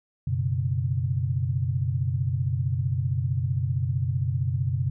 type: chord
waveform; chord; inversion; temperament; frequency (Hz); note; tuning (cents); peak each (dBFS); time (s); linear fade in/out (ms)
sine; F# suspended fourth; none; just; 92.5 / 123.33 / 138.75; F#2 / B2 / C#3; 0 / -2 / +2; -28 / -26 / -28; 0.27-4.9; 5
effects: none